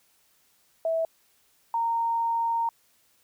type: tone pair in turn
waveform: sine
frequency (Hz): 653 / 923.5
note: E5 / A#5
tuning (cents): -17 / -16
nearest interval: tritone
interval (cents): 601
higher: second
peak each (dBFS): -23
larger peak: neither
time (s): 0.85-1.05 / 1.74-2.69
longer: second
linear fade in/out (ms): 2
effects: white hiss -65 dBFS RMS until 3.23 s